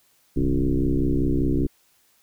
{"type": "tone with frequency modulation", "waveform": "sine", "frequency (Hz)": 144.7, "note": "D3", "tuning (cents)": -25, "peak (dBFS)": -18, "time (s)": [0.36, 1.67], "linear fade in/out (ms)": 10, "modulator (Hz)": 65.1, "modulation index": 3.3, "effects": ["white hiss -62 dBFS RMS until 2.22 s"]}